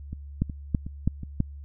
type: two click trains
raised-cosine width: 5 ms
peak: -10 / -23 dBFS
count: 4 / 4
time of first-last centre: 0.42-1.404 / 0.13-1.233 s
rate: 3.05 / 2.72 Hz
effects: added 71 Hz sine -38 dBFS peak until 1.64 s